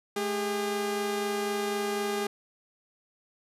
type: tone pair together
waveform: sawtooth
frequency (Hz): 214 / 404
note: A3 / G#4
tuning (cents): -48 / -48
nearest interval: major seventh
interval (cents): 1100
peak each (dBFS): -31 / -25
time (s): 0.16-2.27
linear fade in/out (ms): 5
effects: resampled to 32000 Hz